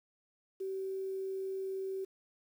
sine tone with quantisation, 383.3 Hz, G4, 39 cents flat, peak -35 dBFS, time 0.6-2.05 s, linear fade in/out 10 ms, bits 10, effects none

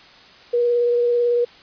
sine tone with vibrato, 480 Hz, B4, 49 cents flat, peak -15 dBFS, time 0.53-1.45 s, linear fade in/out 10 ms, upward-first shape sine, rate 18 Hz, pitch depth 14 cents each way, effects white hiss -46 dBFS RMS until 1.62 s + resampled to 11025 Hz

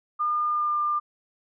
sine tone with pitch glide, 1210 to 1197.5 Hz, D#6 to D6, -49 to +33 cents, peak -22 dBFS, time 0.19-1 s, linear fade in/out 20 ms, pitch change -18 cents, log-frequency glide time 0.48-0.77 s, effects none

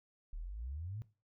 sine exponential sweep, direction up, 35.76 to 116.2 Hz, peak -40 dBFS, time 0.33-1.02 s, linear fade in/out 0 ms, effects noise-tail reverb RT60 0.3 s tail -17 dB re dry

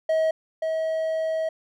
triangle tone pair in turn, 638 / 640.5 Hz, D#5 / E5, +43 / -50 cents, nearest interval unison, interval 7 cents, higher second, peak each -17 / -21 dBFS, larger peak first, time 0.09-0.31 / 0.62-1.49 s, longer second, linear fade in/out 5 ms, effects none

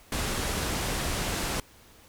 pink low-pass noise, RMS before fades -30 dBFS, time 0.12-1.6 s, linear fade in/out 2 ms, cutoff 12000 Hz, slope 24 dB/octave, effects pink hiss -55 dBFS RMS until 2.08 s

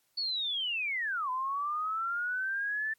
sine linear two-way sweep, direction down then up, 4496 to 1003 to 1774 Hz, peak -30 dBFS, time 0.17-2.94 s, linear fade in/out 10 ms, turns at 1.3 s, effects white hiss -73 dBFS RMS until 2.98 s + AAC 64 kbps

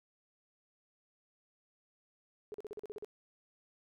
sine tone bursts, 420 Hz, G#4, 19 cents sharp, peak -40 dBFS, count 9, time 2.52-3.046 s, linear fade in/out 0 ms, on 22 ms, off 41 ms, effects none

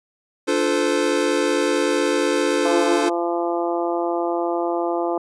square chord, D minor seventh, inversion none, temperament equal with one note detuned, 293.7 / 349.2 / 440 / 515.2 Hz, D4 / F4 / A4 / C5, 0 / 0 / 0 / -27 cents, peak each -24 dBFS, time 0.47-3.1 s, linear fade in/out 20 ms
harmonic tone, 171.5 Hz, F3, 31 cents flat, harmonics 2 / 3 / 4 / 5 / 6 / 7, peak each -23 / -27 / -25 / -29 / -33 / -34 dBFS, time 2.65-5.18 s, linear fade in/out 5 ms
effects resampled to 22050 Hz

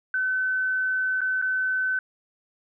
sine tone with dropouts, 1519 Hz, F#6, 45 cents sharp, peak -22 dBFS, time 0.14-1.99 s, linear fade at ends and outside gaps 2 ms, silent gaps 1.207-1.215 / 1.416-1.423 s, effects none

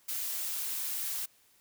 blue noise, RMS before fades -35 dBFS, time 0.08-1.26 s, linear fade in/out 10 ms, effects white hiss -65 dBFS RMS until 1.6 s

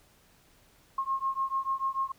sine beating tone pair, 1072 / 1078.8 Hz, C6 / C#6, +42 / -47 cents, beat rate 6.8 Hz, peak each -31 dBFS, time 0.98-2.12 s, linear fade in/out 5 ms, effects pink hiss -62 dBFS RMS until 2.18 s

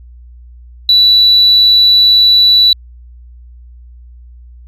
sine tone, 3951 Hz, B7, in tune, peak -3 dBFS, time 0.89-2.73 s, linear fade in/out 2 ms, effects tanh soft clip ceiling 0 dBFS + added 60 Hz sine -33 dBFS peak until 4.67 s

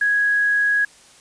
sine tone with quantisation, 1661.2 Hz, G#6, in tune, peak -15 dBFS, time 0.01-0.85 s, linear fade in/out 5 ms, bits 7, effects white hiss -49 dBFS RMS until 1.2 s + resampled to 22050 Hz

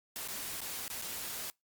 white noise with dropouts, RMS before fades -40 dBFS, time 0.16-1.5 s, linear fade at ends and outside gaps 0 ms, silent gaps 0.277-0.285 / 0.606-0.616 / 0.88-0.901 / 1.015-1.022 s, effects noise-tail reverb RT60 0.2 s tail -26 dB re dry + Opus 48 kbps

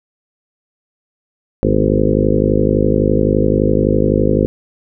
harmonic tone with a mistuned harmonic, 51.8 Hz, G#1, 4 cents flat, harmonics 1 / 2 / 3 / 4 / 5 / 6 / 7 / 8 / 9 / 10, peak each -20 / -20 / -20 / -20 / -20 / -20 / -20 / -20 / -20 / -20 dBFS, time 1.63-4.46 s, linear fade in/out 0 ms, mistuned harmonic 4, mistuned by +62 cents, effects none

